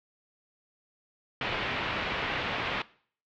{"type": "low-pass noise", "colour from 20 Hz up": "white", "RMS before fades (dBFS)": -32, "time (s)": [1.41, 2.82], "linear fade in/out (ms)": 2, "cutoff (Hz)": 3100, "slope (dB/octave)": 24, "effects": ["noise-tail reverb RT60 0.5 s tail -20 dB re dry", "low-pass 5000 Hz 12 dB/octave"]}